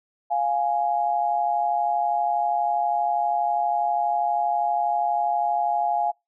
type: tone pair together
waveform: sine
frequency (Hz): 699.6 / 832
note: F5 / G#5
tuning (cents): +3 / +3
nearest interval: minor third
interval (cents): 300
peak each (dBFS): -23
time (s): 0.3-6.12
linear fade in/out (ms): 20
effects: noise-tail reverb RT60 0.2 s tail -25 dB re dry